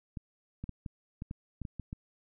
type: clicks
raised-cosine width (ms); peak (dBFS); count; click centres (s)
5; -26; 10; 0.172 / 0.64 / 0.693 / 0.862 / 1.221 / 1.311 / 1.617 / 1.652 / 1.797 / 1.929
effects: none